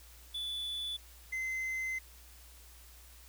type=tone pair in turn; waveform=triangle; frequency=3466 / 2061 Hz; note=A7 / C7; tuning=-27 / -27 cents; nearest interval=major sixth; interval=900 cents; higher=first; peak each=-34 / -32 dBFS; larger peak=second; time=0.34-0.97 / 1.32-1.99 s; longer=second; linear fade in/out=10 ms; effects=added 60 Hz sine -55 dBFS peak until 3.28 s + white hiss -58 dBFS RMS until 3.28 s